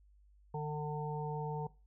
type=harmonic tone; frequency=150.2 Hz; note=D3; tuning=39 cents sharp; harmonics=1 / 3 / 5 / 6; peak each=-38 / -41 / -46 / -42 dBFS; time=0.54-1.67 s; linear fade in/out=5 ms; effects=noise-tail reverb RT60 0.3 s tail -19 dB re dry + added 50 Hz sine -61 dBFS peak until 1.86 s